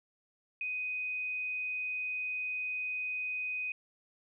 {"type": "tone", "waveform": "sine", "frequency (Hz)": 2500, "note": "D#7", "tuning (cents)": 8, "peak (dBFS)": -33, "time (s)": [0.61, 3.72], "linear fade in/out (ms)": 2, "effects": []}